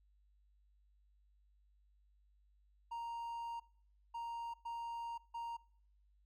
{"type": "tone bursts at uneven times", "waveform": "triangle", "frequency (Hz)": 932.3, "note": "A#5", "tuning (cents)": 0, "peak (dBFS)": -39, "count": 4, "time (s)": [[2.91, 3.6], [4.14, 4.54], [4.65, 5.18], [5.34, 5.57]], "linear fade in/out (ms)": 10, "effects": ["noise-tail reverb RT60 0.7 s tail -24 dB re dry", "added 50 Hz sine -68 dBFS peak until 6.25 s"]}